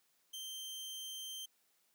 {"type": "tone", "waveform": "sawtooth", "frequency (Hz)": 3136, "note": "G7", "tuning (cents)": 0, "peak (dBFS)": -40, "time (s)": [0.33, 1.46], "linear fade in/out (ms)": 10, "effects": ["white hiss -75 dBFS RMS until 1.94 s", "high-pass 150 Hz 12 dB/octave"]}